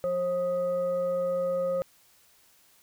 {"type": "tone with frequency modulation", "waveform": "sine", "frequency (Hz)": 536, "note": "C5", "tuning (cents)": 42, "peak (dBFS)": -25, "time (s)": [0.04, 1.82], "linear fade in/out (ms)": 0, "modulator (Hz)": 713, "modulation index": 0.35, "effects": ["white hiss -61 dBFS RMS until 2.82 s"]}